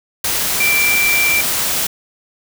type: tone in noise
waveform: sine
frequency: 2349 Hz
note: D7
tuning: in tune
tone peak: -13 dBFS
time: 0.6-1.41 s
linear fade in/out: 5 ms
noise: white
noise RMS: -18 dBFS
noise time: 0.24-1.87 s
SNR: +2 dB
effects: none